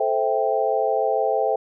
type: chord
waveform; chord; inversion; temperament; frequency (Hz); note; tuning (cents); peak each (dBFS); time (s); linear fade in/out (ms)
sine; A minor seventh; none; equal with one note detuned; 437 / 523.3 / 659.3 / 784; A4 / C5 / E5 / G5; -12 / 0 / 0 / 0; -24; 0-1.56; 5
effects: none